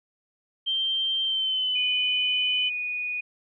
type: tone with pitch glide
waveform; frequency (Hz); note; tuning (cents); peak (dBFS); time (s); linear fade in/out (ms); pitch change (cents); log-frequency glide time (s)
sine; 3145 to 3012; G7 to F#7; +5 to +30; -23; 0.66-2.7; 20; -75; 1.23-1.72
type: tone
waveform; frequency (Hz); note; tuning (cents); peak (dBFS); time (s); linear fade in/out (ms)
sine; 2470; D#7; -13; -27; 1.75-3.21; 10
effects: none